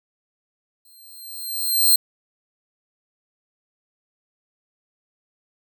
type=tone with exponential growth; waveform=5% pulse; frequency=4162 Hz; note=C8; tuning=10 cents flat; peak=-4 dBFS; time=0.85-1.96 s; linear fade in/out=5 ms; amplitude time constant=240 ms; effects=none